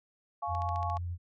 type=chord; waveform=sine; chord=Db major; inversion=first; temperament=equal with one note detuned; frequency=698.5 / 849 / 1108.7 Hz; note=F5 / Ab5 / Db6; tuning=0 / +38 / 0 cents; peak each=-36 dBFS; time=0.42-0.98 s; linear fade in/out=10 ms
type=tone with vibrato; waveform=sine; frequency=87.31 Hz; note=F2; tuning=in tune; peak=-33 dBFS; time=0.47-1.18 s; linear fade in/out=50 ms; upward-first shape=sine; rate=11 Hz; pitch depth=11 cents each way
type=click train; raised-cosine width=0.2 ms; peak=-31 dBFS; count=7; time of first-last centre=0.55-0.97 s; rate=14.3 Hz
effects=none

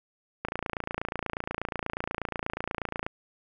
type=click train; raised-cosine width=0.5 ms; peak=-15 dBFS; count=75; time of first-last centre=0.45-3.065 s; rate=28.3 Hz; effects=none

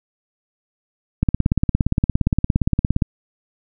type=click train; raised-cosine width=5 ms; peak=-3 dBFS; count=32; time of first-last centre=1.23-3.022 s; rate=17.3 Hz; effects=none

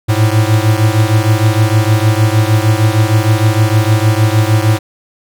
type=beating tone pair; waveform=square; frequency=106.2 / 112.7 Hz; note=G#2 / A2; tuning=+39 / +42 cents; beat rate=6.5 Hz; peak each=-11 / -13 dBFS; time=0.08-4.79 s; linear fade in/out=20 ms; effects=none

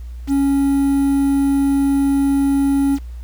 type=tone with quantisation; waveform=triangle; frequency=277.2 Hz; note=C#4; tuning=in tune; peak=-11 dBFS; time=0.27-2.99 s; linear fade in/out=50 ms; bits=6; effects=added 60 Hz sine -28 dBFS peak until 3.23 s + pink hiss -54 dBFS RMS until 3.23 s

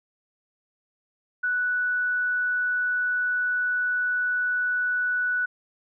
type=tone; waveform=sine; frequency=1480 Hz; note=F#6; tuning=in tune; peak=-22 dBFS; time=1.43-5.46 s; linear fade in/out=10 ms; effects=none

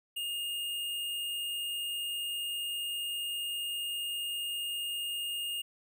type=tone; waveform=square; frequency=2835 Hz; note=F7; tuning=25 cents sharp; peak=-34 dBFS; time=0.16-5.62 s; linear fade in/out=10 ms; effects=none

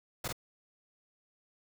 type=noise with echo; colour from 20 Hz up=pink; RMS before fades=-36 dBFS; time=0.24-0.28 s; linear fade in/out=5 ms; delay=47 ms; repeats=1; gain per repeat=-2 dB; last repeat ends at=0.327 s; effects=none

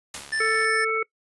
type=noise with exponential decay; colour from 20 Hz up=white; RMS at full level=-32 dBFS; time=0.14-0.53 s; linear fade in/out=2 ms; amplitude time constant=83 ms
type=click train; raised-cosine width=0.2 ms; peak=-24 dBFS; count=36; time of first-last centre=0.15-0.646 s; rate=70.6 Hz
type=tone; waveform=square; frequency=1766 Hz; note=A6; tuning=6 cents sharp; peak=-24 dBFS; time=0.32-0.85 s; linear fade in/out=10 ms
type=harmonic tone; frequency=442.9 Hz; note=A4; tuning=11 cents sharp; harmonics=1 / 3 / 5; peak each=-26 / -26 / -26 dBFS; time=0.4-1.03 s; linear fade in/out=5 ms
effects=noise-tail reverb RT60 0.1 s tail -23 dB re dry + resampled to 24000 Hz

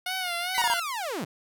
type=tone with vibrato; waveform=10% pulse; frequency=720 Hz; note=F#5; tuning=47 cents flat; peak=-20 dBFS; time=0.06-0.8 s; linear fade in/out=5 ms; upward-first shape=sine; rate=2.5 Hz; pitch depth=82 cents each way
type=linear sweep; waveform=sawtooth; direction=down; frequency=2093 to 120.7 Hz; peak=-26 dBFS; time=0.54-1.25 s; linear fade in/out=10 ms
type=tone bursts; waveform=square; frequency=949 Hz; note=A#5; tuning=31 cents sharp; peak=-23 dBFS; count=3; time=0.58-0.737 s; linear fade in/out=0 ms; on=37 ms; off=23 ms
effects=none

